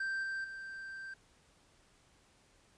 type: tone with level steps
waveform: triangle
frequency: 1568 Hz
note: G6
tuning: in tune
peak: -32 / -34 / -41 dBFS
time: 0-1.14 s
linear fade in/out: 5 ms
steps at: 0.23 / 0.44 s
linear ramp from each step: 5 ms
effects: pink hiss -67 dBFS RMS until 2.77 s + resampled to 22050 Hz